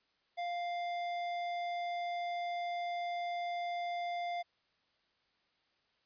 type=tone with tanh clipping; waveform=sine; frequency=698.5 Hz; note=F5; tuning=in tune; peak=-37 dBFS; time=0.37-4.43 s; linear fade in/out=20 ms; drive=15 dB; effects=white hiss -75 dBFS RMS until 6.05 s + resampled to 11025 Hz